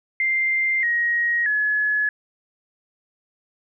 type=tone with pitch steps; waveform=sine; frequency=2094 / 1887.2 / 1700.9 Hz; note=C7 / A#6 / G#6; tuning=+1 / +21 / +41 cents; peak=-18 dBFS; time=0.2-2.09 s; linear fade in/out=2 ms; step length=630 ms; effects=none